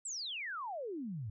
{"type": "exponential sweep", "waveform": "sine", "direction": "down", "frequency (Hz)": [8200, 98], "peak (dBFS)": -38, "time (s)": [0.05, 1.3], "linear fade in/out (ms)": 5, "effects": []}